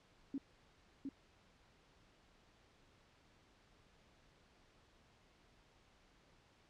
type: tone with echo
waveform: sine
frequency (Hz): 274.4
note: C#4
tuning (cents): -17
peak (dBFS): -38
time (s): 0.34-0.38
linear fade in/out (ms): 2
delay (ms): 710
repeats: 1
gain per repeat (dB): -3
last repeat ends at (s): 1.09
effects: pink hiss -69 dBFS RMS until 6.69 s + low-pass 5000 Hz 12 dB/octave